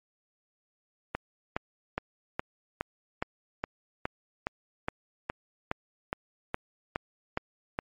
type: click train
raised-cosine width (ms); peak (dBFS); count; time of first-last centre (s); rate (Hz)
0.5; -14; 17; 1.15-7.789; 2.41
effects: MP3 48 kbps